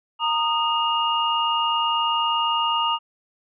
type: tone cluster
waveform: sine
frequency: 925 / 1234 / 2842 Hz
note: A#5 / D#6 / F7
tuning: -14 / -15 / +30 cents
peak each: -23 / -24 / -24 dBFS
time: 0.19-2.99 s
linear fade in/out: 50 ms
effects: none